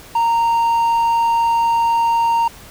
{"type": "tone", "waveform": "triangle", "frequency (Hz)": 926, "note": "A#5", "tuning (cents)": -12, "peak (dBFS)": -11, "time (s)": [0.15, 2.48], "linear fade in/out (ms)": 5, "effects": ["pink hiss -40 dBFS RMS until 2.7 s"]}